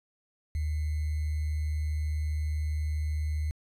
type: tone with sample-and-hold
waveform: sine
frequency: 76.2 Hz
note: D#2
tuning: 36 cents flat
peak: -27 dBFS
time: 0.55-3.51 s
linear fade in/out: 0 ms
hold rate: 2100 Hz
effects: resampled to 32000 Hz